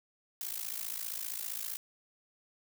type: noise with amplitude modulation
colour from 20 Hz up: blue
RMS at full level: -35 dBFS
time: 0.41-1.77 s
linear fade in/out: 0 ms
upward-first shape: sine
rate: 55.2 Hz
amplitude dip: 85%
effects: none